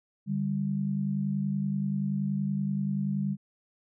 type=tone pair together; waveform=sine; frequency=146.83 / 197.35 Hz; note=D3 / G3; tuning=0 / +12 cents; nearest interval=perfect fourth; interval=512 cents; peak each=-31 / -28 dBFS; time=0.26-3.37 s; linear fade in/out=50 ms; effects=none